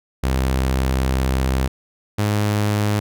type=tone pair in turn; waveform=sawtooth; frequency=65.41 / 104.28 Hz; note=C2 / G#2; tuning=0 / +8 cents; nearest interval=minor sixth; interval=808 cents; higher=second; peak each=-13 dBFS; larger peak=neither; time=0.23-1.68 / 2.18-3 s; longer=first; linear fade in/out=10 ms; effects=none